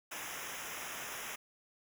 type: noise with comb filter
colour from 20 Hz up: pink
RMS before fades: -43 dBFS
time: 0.11-1.36 s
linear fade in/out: 10 ms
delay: 0.23 ms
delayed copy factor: -0.95
effects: none